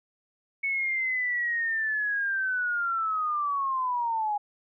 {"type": "linear sweep", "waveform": "sine", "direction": "down", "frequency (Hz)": [2217, 817], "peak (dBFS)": -25, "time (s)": [0.63, 4.38], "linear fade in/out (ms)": 10, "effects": []}